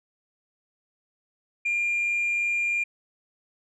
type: tone with amplitude modulation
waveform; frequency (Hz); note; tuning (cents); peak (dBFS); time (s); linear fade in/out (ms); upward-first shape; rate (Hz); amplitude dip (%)
sine; 2400; D7; +37; -20; 1.65-2.84; 10; sine; 103; 25
effects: tanh soft clip ceiling -20 dBFS